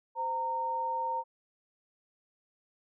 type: tone pair together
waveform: sine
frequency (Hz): 516.9 / 921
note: C5 / A#5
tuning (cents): -21 / -21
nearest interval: minor seventh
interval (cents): 1000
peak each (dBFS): -39 / -30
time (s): 0.15-1.24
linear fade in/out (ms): 50
effects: none